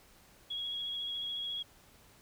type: tone with vibrato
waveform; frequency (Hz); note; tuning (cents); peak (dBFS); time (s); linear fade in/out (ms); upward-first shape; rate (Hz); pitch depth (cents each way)
sine; 3319; G#7; -2; -35; 0.5-1.63; 10; triangle; 14; 22
effects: pink hiss -61 dBFS RMS until 2.21 s